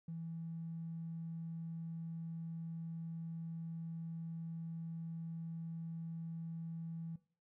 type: tone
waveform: triangle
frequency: 164.81 Hz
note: E3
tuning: in tune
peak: -38 dBFS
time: 0.08-7.16 s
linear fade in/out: 5 ms
effects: noise-tail reverb RT60 0.4 s tail -21 dB re dry + tanh soft clip ceiling -39 dBFS